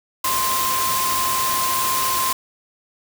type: tone in noise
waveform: sine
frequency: 1046.5 Hz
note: C6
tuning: in tune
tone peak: -21 dBFS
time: 0.24-2.33 s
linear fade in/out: 5 ms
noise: white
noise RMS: -23 dBFS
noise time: 0.24-2.33 s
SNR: -1 dB
effects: none